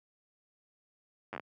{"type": "slowing click train", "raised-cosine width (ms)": 0.5, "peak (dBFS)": -24, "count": 6, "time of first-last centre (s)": [1.33, 1.397], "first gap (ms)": 9, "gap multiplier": 1.2, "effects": ["high-pass 150 Hz 12 dB/octave"]}